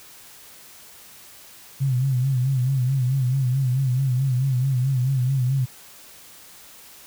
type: tone with vibrato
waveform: sine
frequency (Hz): 130.4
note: C3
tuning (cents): -5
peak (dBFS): -18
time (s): 1.8-5.66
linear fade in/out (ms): 20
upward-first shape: sine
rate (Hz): 4.6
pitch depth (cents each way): 94
effects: white hiss -46 dBFS RMS until 7.06 s